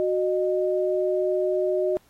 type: tone pair together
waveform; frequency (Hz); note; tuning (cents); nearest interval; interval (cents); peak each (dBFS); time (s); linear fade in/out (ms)
sine; 368.8 / 614.4; F#4 / D#5; -6 / -22; major sixth; 884; -23 / -24; 0-1.97; 0
effects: pink hiss -61 dBFS RMS until 2.09 s + AAC 48 kbps